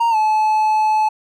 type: tone with pitch glide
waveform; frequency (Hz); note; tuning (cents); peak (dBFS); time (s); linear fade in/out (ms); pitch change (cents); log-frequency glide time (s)
triangle; 930 to 862.7; A#5 to A5; -4 to -34; -11; 0-1.09; 10; -130; 0.1-0.16
effects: none